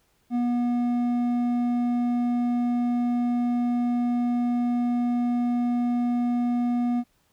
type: tone with hard clipping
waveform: sine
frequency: 241.9 Hz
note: B3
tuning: 36 cents flat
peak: -23 dBFS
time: 0.3-7.04 s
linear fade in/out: 50 ms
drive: 6 dB
effects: pink hiss -67 dBFS RMS until 7.32 s